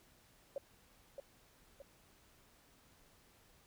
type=tone with echo; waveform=sine; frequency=554.4 Hz; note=C#5; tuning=in tune; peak=-37 dBFS; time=0.56-0.58 s; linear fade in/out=2 ms; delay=620 ms; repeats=2; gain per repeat=-6 dB; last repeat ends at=1.82 s; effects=pink hiss -67 dBFS RMS until 3.66 s